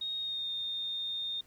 sine tone with pitch glide, 3729 to 3656 Hz, A#7 to A#7, 0 to -34 cents, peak -33 dBFS, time 0.01-1.41 s, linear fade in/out 5 ms, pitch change -34 cents, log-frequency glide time 0.18-0.5 s, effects pink hiss -64 dBFS RMS until 1.46 s

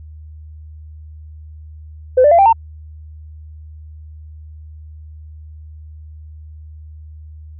sine tone with pitch steps, 510 / 589.2 / 680.8 / 786.5 / 908.7 Hz, C5 / D5 / F5 / G5 / A#5, -44 / +6 / -44 / +6 / -44 cents, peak -5 dBFS, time 2.17-2.53 s, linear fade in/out 10 ms, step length 72 ms, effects tanh soft clip ceiling -2 dBFS + added 77 Hz sine -33 dBFS peak until 7.59 s

